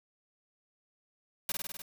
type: noise with echo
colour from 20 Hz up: white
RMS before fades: -33 dBFS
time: 1.49-1.52 s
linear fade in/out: 2 ms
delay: 50 ms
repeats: 6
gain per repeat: -2 dB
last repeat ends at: 1.82 s
effects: none

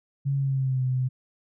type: tone with pitch glide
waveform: sine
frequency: 138.59 to 128.56 Hz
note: C#3 to C3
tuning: 0 to -30 cents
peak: -22 dBFS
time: 0.25-1.09 s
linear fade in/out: 20 ms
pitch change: -130 cents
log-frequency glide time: 0.36-0.83 s
effects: none

